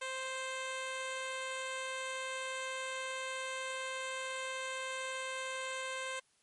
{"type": "tone", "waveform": "10% pulse", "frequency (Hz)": 523.3, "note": "C5", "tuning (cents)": 0, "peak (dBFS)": -29, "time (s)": [0.01, 6.2], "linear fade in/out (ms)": 10, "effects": ["white hiss -72 dBFS RMS until 6.42 s", "MP3 48 kbps"]}